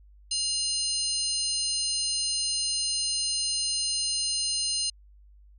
sine tone cluster, 2844 / 4170 / 5040 / 6320 / 8980 Hz, F7 / C8 / D#8 / G8 / C#9, +31 / -7 / +21 / +13 / +21 cents, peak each -36 / -29 / -33 / -34 / -33 dBFS, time 0.31-4.9 s, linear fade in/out 5 ms, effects added 50 Hz sine -51 dBFS peak until 5.58 s

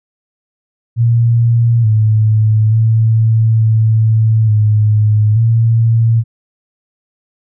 sine tone with pitch steps, 117 / 108.6 / 111.9 / 110.7 / 106.6 / 114.2 Hz, A#2 / A2 / A2 / A2 / G#2 / A#2, +7 / -22 / +30 / +11 / +46 / -35 cents, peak -7 dBFS, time 0.96-6.24 s, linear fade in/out 50 ms, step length 880 ms, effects none

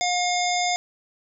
harmonic tone, 715 Hz, F5, 41 cents sharp, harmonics 1 / 3 / 5 / 7 / 9 / 10, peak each -23 / -28 / -30 / -31 / -33 / -33 dBFS, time 0.01-0.76 s, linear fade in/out 0 ms, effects none

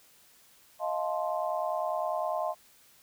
sine chord, F dominant seventh, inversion third, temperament just, 628.6 / 698.5 / 873.1 / 1047.7 Hz, Eb5 / F5 / A5 / C6, +18 / 0 / -14 / +2 cents, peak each -32 / -33 / -37 / -36 dBFS, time 0.79-2.55 s, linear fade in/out 50 ms, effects white hiss -60 dBFS RMS until 3.02 s

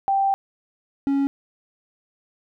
sine / triangle tone pair in turn, 784 / 277.2 Hz, G5 / C#4, 0 / 0 cents, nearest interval octave + tritone, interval 1800 cents, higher first, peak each -17 / -16 dBFS, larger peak second, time 0.08-0.34 / 1.07-1.27 s, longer first, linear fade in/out 0 ms, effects none

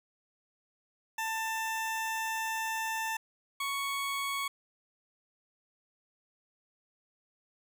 20% pulse tone pair in turn, 890 / 1112 Hz, A5 / C#6, +20 / +5 cents, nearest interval major third, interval 385 cents, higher second, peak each -27 dBFS, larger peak neither, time 1.18-3.17 / 3.6-4.48 s, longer first, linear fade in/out 5 ms, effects none

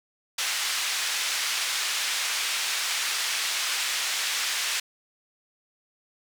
pink band-pass noise, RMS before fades -28 dBFS, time 0.38-4.8 s, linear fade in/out 5 ms, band 1900 to 8100 Hz, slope 12 dB/octave, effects none

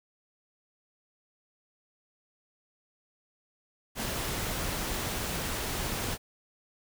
pink noise, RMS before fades -33 dBFS, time 3.95-6.18 s, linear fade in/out 50 ms, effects none

